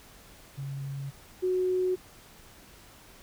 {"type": "tone pair in turn", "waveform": "sine", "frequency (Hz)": [137.9, 368.1], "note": ["C#3", "F#4"], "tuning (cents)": [-9, -9], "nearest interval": "octave + perfect fourth", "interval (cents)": 1700, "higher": "second", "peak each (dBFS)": [-33, -24], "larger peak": "second", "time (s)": [[0.57, 1.11], [1.42, 1.96]], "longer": "neither", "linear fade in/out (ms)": 20, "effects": ["pink hiss -53 dBFS RMS until 3.22 s"]}